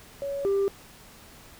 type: tone pair in turn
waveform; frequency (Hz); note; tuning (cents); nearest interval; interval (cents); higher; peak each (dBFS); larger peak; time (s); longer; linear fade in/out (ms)
sine; 559 / 395.3; C#5 / G4; +14 / +15; tritone; 599; first; -28 / -19; second; 0.22-0.45 / 0.45-0.68; neither; 0
effects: tanh soft clip ceiling -20 dBFS + pink hiss -50 dBFS RMS until 1.59 s